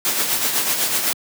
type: noise with tremolo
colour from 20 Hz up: white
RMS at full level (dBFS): -18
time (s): 0.05-1.13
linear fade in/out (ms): 0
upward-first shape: triangle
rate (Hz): 8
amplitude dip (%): 55
effects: high-pass 150 Hz 12 dB/octave